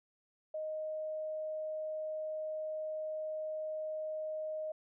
sine tone, 622.3 Hz, D#5, in tune, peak -36 dBFS, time 0.54-4.72 s, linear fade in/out 5 ms, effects none

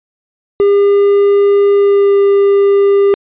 triangle tone with pitch glide, 402.9 to 399.4 Hz, G4 to G4, +48 to +32 cents, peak -4 dBFS, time 0.6-3.14 s, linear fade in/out 0 ms, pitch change -16 cents, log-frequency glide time 1.73-2.17 s, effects resampled to 8000 Hz

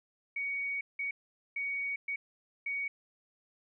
sine tone bursts at uneven times, 2242 Hz, C#7, 19 cents sharp, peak -32 dBFS, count 5, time 0.36-0.81 / 0.99-1.11 / 1.56-1.96 / 2.08-2.16 / 2.66-2.88 s, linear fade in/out 5 ms, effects none

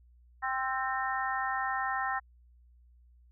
harmonic tone with a mistuned harmonic, 261.6 Hz, C4, in tune, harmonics 3 / 4 / 5 / 6 / 7, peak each -34 / -36 / -36 / -42 / -35 dBFS, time 0.42-2.2 s, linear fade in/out 20 ms, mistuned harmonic 5, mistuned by +24 cents, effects added 60 Hz sine -57 dBFS peak until 3.31 s

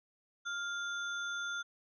sine tone with sample-and-hold, 1400 Hz, F6, 4 cents sharp, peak -35 dBFS, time 0.45-1.63 s, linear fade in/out 20 ms, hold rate 4900 Hz, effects resampled to 16000 Hz

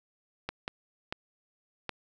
clicks, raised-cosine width 0.3 ms, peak -17 dBFS, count 4, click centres 0.49 / 0.679 / 1.125 / 1.893 s, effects none

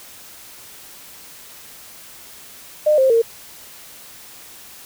sine tone with pitch steps, 606 / 527.6 / 459.3 Hz, D#5 / C5 / A#4, -46 / +14 / -26 cents, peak -11 dBFS, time 2.86-3.22 s, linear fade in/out 10 ms, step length 120 ms, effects white hiss -41 dBFS RMS until 4.85 s

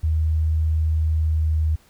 sine tone with pitch glide, 78.9 to 78.35 Hz, D#2 to D#2, +25 to +13 cents, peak -17 dBFS, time 0.03-1.76 s, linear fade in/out 10 ms, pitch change -12 cents, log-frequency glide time 1.14-1.54 s, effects pink hiss -56 dBFS RMS until 1.89 s

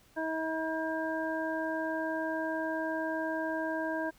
harmonic tone, 320 Hz, D#4, 49 cents sharp, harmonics 1 / 2 / 3 / 5, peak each -35 / -35 / -39 / -37 dBFS, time 0.16-4.11 s, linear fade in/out 20 ms, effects pink hiss -63 dBFS RMS until 4.18 s

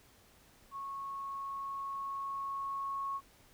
sine tone with level ramp, 1100 Hz, C#6, 14 cents flat, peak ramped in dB -39 to -34 dBFS, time 0.71-3.21 s, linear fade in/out 50 ms, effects pink hiss -63 dBFS RMS until 3.53 s

